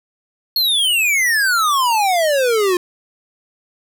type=exponential sweep; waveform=square; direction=down; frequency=4353 to 349.2 Hz; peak=-14 dBFS; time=0.56-2.77 s; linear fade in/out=2 ms; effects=none